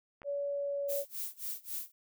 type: clicks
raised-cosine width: 0.5 ms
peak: -34 / -41 dBFS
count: 2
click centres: 0.218 / 0.232 s
type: tone with pitch glide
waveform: sine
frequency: 568 to 564.7 Hz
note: C#5 to C#5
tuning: +42 to +32 cents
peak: -32 dBFS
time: 0.24-1.05 s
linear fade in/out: 50 ms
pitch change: -10 cents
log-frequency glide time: 0.47-0.84 s
type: noise with tremolo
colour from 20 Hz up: violet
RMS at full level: -37 dBFS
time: 0.88-1.92 s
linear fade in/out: 20 ms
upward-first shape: sine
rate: 3.7 Hz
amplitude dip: 95%
effects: none